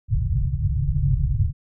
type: low-pass noise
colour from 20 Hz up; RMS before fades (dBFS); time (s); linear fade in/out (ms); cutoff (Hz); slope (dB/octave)
white; -21; 0.08-1.53; 50; 150; 96
effects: none